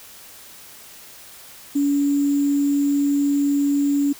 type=tone with sample-and-hold; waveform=sine; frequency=284 Hz; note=C#4; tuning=42 cents sharp; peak=-16 dBFS; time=1.75-4.13 s; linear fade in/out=10 ms; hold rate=7350 Hz; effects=white hiss -43 dBFS RMS until 4.19 s